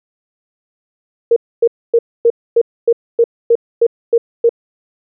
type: tone bursts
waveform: sine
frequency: 466.2 Hz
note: A#4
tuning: in tune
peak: -6 dBFS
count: 11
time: 1.31-4.493 s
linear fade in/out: 5 ms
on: 53 ms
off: 260 ms
effects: none